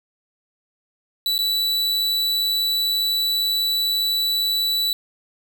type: tone with dropouts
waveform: 45% pulse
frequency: 3951 Hz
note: B7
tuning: in tune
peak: -19 dBFS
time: 1.26-4.93 s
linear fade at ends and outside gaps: 1 ms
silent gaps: 1.38-1.389 s
effects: none